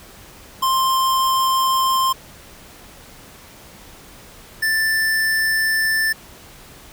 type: tone pair in turn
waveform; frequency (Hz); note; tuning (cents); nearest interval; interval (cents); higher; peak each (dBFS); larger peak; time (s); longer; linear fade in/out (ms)
square; 1051 / 1767.6; C6 / A6; +7 / +7; major sixth; 900; second; -16 / -17; first; 0.62-2.13 / 4.62-6.13; neither; 10
effects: pink hiss -43 dBFS RMS until 6.92 s